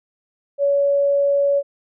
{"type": "tone", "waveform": "sine", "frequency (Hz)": 564, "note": "C#5", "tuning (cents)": 30, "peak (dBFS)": -14, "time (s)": [0.58, 1.63], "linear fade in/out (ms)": 50, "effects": []}